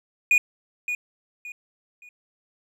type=tone with echo; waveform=triangle; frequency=2455 Hz; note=D#7; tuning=24 cents flat; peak=-13 dBFS; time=0.31-0.38 s; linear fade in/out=2 ms; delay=570 ms; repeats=3; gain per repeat=-10 dB; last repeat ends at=2.09 s; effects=none